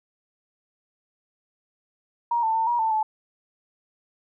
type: tone with pitch steps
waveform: sine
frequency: 944 / 889 / 900 / 955 / 889 / 868 Hz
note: A#5 / A5 / A5 / A#5 / A5 / A5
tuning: +22 / +18 / +39 / +42 / +18 / -24 cents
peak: -20 dBFS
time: 2.31-3.03 s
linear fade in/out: 5 ms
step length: 120 ms
effects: none